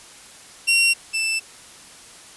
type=tone pair in turn; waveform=sawtooth; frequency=2741 / 2654 Hz; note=F7 / E7; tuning=-33 / +11 cents; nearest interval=minor second; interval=56 cents; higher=first; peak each=-11 / -17 dBFS; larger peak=first; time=0.67-0.94 / 1.13-1.4 s; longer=neither; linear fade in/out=20 ms; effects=white hiss -44 dBFS RMS until 2.36 s + resampled to 24000 Hz